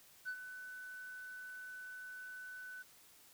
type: tone with ADSR envelope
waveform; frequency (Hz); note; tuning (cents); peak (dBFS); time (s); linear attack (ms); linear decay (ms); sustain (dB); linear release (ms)
sine; 1500; F#6; +23; -35; 0.25-2.83; 36; 65; -11; 15
effects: tanh soft clip ceiling -37 dBFS + white hiss -63 dBFS RMS until 3.33 s